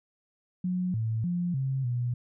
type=tone with pitch steps; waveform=sine; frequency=181.7 / 111.7 / 175.8 / 133.7 / 121.9 Hz; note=F#3 / A2 / F3 / C3 / B2; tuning=-31 / +27 / +12 / +38 / -22 cents; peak=-26 dBFS; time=0.64-2.14 s; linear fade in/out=5 ms; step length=300 ms; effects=none